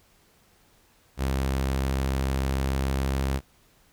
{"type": "tone with pitch glide", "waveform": "sawtooth", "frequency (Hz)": [66.8, 67.26], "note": ["C2", "C2"], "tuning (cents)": [36, 48], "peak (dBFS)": -20, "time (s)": [1.17, 3.41], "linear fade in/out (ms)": 50, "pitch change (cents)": 12, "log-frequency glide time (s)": [2.32, 3.28], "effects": ["pink hiss -61 dBFS RMS until 3.92 s"]}